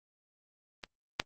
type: clicks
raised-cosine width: 0.2 ms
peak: -23 / -10 dBFS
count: 2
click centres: 0.838 / 1.199 s
effects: Opus 24 kbps